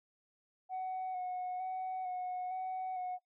sine tone with vibrato, 739 Hz, F#5, 2 cents flat, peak -34 dBFS, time 0.69-3.19 s, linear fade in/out 50 ms, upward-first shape square, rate 1.1 Hz, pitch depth 20 cents each way, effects noise-tail reverb RT60 0.1 s tail -19 dB re dry + tanh soft clip ceiling -34 dBFS

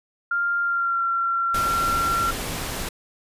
sine tone with pitch glide, 1396.9 to 1365.8 Hz, F6 to F6, 0 to -39 cents, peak -20 dBFS, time 0.31-2.31 s, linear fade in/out 5 ms, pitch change -39 cents, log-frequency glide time 0.62-1.03 s
pink noise, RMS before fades -29 dBFS, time 1.54-2.89 s, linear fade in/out 5 ms
effects resampled to 32000 Hz

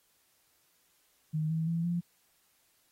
sine tone with pitch steps, 155.56 / 161.14 / 166.92 / 172.9 Hz, D#3 / E3 / E3 / F3, 0 / -39 / +22 / -17 cents, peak -28 dBFS, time 1.33-2.01 s, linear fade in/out 20 ms, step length 170 ms, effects white hiss -70 dBFS RMS until 2.91 s + AAC 48 kbps

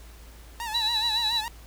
sawtooth tone with vibrato, 901 Hz, A5, 41 cents sharp, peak -27 dBFS, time 0.6-1.48 s, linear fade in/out 0 ms, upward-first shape sine, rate 7.1 Hz, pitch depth 97 cents each way
sine tone with tremolo, 3935 Hz, B7, 7 cents flat, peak -22 dBFS, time 0.74-1.41 s, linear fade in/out 10 ms, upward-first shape sine, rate 10 Hz, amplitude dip 35%
effects added 56 Hz sine -45 dBFS peak until 1.66 s + pink hiss -52 dBFS RMS until 1.66 s

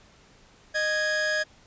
45% pulse tone pair together, 616.7 / 1661.2 Hz, D#5 / G#6, -16 / 0 cents, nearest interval octave + perfect fourth, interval 1716 cents, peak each -29 / -25 dBFS, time 0.74-1.44 s, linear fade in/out 20 ms, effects pink hiss -56 dBFS RMS until 1.66 s + resampled to 16000 Hz

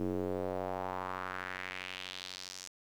square tone with band-pass filter sweep, 46.2 Hz, F#1, 2 cents flat, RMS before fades -39 dBFS, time 0-2.68 s, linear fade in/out 0 ms, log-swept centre 320 to 6400 Hz, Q 2.3, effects 10-bit

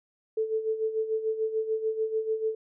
sine tone with tremolo, 440 Hz, A4, in tune, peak -23 dBFS, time 0.37-2.55 s, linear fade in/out 5 ms, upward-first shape sine, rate 6.8 Hz, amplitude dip 70%, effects none

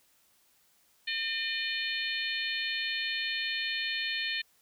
harmonic tone, 605 Hz, D#5, 49 cents flat, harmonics 3 / 4 / 5 / 6 / 7, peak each -35 / -36 / -37 / -38 / -38 dBFS, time 1.07-4.42 s, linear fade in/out 10 ms, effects white hiss -67 dBFS RMS until 4.61 s

